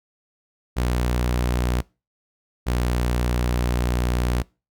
sawtooth tone pair in turn, 60.9 / 60.62 Hz, B1 / B1, -24 / -32 cents, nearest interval unison, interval 8 cents, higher first, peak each -16 dBFS, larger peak neither, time 0.76-1.82 / 2.66-4.43 s, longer second, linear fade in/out 20 ms, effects noise-tail reverb RT60 0.3 s tail -24 dB re dry

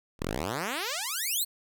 5% pulse exponential sweep, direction up, 32.94 to 4471 Hz, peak -19 dBFS, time 0.19-1.45 s, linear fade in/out 20 ms, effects none

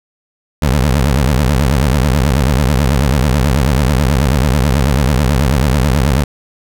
20% pulse tone with vibrato, 68.4 Hz, C#2, 23 cents flat, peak -5 dBFS, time 0.62-6.24 s, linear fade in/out 5 ms, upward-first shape triangle, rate 9.2 Hz, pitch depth 280 cents each way, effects none

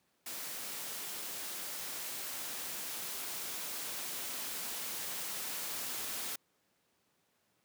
white noise with level ramp, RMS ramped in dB -42 to -39 dBFS, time 0.26-6.36 s, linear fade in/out 5 ms, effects pink hiss -75 dBFS RMS until 7.64 s + high-pass 150 Hz 12 dB/octave

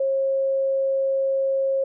sine tone, 540 Hz, C#5, 45 cents flat, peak -19 dBFS, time 0-1.84 s, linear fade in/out 5 ms, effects none

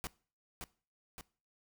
pink noise with echo, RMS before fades -40 dBFS, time 0.04-0.07 s, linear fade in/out 0 ms, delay 570 ms, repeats 2, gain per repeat -4 dB, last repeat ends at 1.21 s, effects noise-tail reverb RT60 0.4 s tail -21 dB re dry

